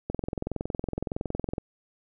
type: click train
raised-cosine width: 2 ms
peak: -16 dBFS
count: 33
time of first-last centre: 0.1-1.581 s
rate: 21.6 Hz
effects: none